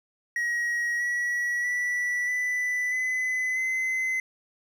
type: tone with pitch steps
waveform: triangle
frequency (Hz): 1900 / 1928.7 / 1957.9 / 1987.6 / 2018 / 2048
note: A#6 / B6 / B6 / B6 / B6 / C7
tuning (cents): +33 / -42 / -16 / +11 / +37 / -38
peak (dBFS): -23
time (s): 0.36-4.2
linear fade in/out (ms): 2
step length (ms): 640
effects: none